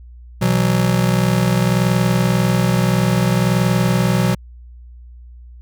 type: chord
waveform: square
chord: B suspended fourth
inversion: none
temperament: just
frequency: 123.47 / 164.63 / 185.21 Hz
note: B2 / E3 / F#3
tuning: 0 / -2 / +2 cents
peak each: -18 / -21 / -18 dBFS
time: 0.41-4.35 s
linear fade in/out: 10 ms
effects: added 60 Hz sine -36 dBFS peak until 5.61 s